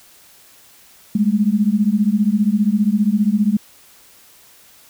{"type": "beating tone pair", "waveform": "sine", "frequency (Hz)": [201.3, 216.3], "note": ["G3", "A3"], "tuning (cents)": [46, -29], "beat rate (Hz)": 15, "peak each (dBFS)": -16, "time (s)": [1.15, 3.57], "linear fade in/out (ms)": 5, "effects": ["white hiss -48 dBFS RMS until 4.89 s"]}